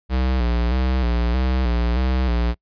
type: tone with vibrato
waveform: square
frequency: 61.5 Hz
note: B1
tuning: 7 cents flat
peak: -18 dBFS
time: 0.09-2.55 s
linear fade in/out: 50 ms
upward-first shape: square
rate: 1.6 Hz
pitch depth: 71 cents each way
effects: noise-tail reverb RT60 0.1 s tail -26 dB re dry + resampled to 11025 Hz